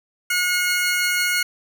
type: tone pair together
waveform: sawtooth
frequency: 1442 / 2166 Hz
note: F#6 / C#7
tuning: -45 / -41 cents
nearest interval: perfect fifth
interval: 704 cents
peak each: -18 dBFS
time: 0.3-1.43 s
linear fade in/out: 5 ms
effects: none